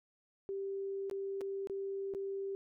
sine tone with dropouts, 392 Hz, G4, in tune, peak -36 dBFS, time 0.49-2.55 s, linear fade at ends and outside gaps 0 ms, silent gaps 1.098-1.112 / 1.409-1.414 / 1.672-1.698 / 2.138-2.148 s, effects none

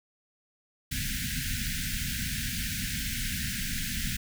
pink band-stop noise, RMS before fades -32 dBFS, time 0.91-4.17 s, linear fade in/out 10 ms, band 260 to 1500 Hz, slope 96 dB/octave, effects none

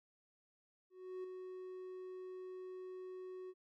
triangle tone with ADSR envelope, 370 Hz, F#4, in tune, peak -39 dBFS, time 0.9-3.54 s, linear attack 340 ms, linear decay 6 ms, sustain -5 dB, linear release 47 ms, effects none

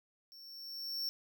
square tone with level ramp, 5450 Hz, F8, 43 cents flat, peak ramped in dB -53 to -34 dBFS, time 0.32-1.09 s, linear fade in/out 0 ms, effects none

